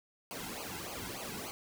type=noise with flanger; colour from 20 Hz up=pink; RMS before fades=-42 dBFS; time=0.31-1.51 s; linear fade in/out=0 ms; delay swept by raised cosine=0.54 to 1.74 ms; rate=3.4 Hz; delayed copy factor=-0.9; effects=none